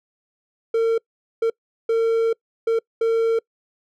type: tone bursts at uneven times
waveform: triangle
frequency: 454.8 Hz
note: A#4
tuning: 43 cents flat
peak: -14 dBFS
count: 5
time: 0.74-0.98 / 1.42-1.5 / 1.89-2.33 / 2.67-2.79 / 3.01-3.39 s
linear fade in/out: 5 ms
effects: noise-tail reverb RT60 0.1 s tail -26 dB re dry